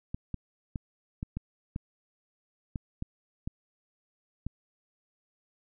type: clicks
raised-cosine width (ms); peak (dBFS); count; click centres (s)
5; -21; 10; 0.145 / 0.343 / 0.758 / 1.229 / 1.37 / 1.761 / 2.758 / 3.024 / 3.475 / 4.466
effects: none